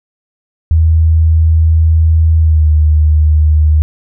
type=tone with pitch glide; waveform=sine; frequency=80.4 to 76.72 Hz; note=E2 to D#2; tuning=-43 to -24 cents; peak=-5 dBFS; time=0.71-3.82 s; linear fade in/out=0 ms; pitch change=-81 cents; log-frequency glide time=2.38-2.69 s; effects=none